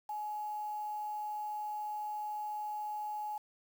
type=tone with quantisation; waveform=sine; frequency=843 Hz; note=G#5; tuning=26 cents sharp; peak=-36 dBFS; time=0.09-3.38 s; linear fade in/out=5 ms; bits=9; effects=none